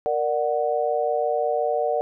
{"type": "chord", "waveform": "sine", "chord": "Bb augmented", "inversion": "none", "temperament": "equal with one note detuned", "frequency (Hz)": [466.2, 591.8, 740], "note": ["Bb4", "D5", "F#5"], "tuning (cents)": [0, 13, 0], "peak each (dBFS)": [-25, -24, -25], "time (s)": [0.06, 2.01], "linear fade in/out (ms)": 0, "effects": []}